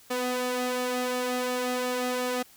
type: tone with flanger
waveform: sawtooth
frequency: 250 Hz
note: B3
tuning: 21 cents sharp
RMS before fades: -29 dBFS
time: 0.1-2.43 s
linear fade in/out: 10 ms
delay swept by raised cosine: 1.7 to 2.46 ms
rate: 2.8 Hz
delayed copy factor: +0.65
effects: white hiss -55 dBFS RMS until 2.56 s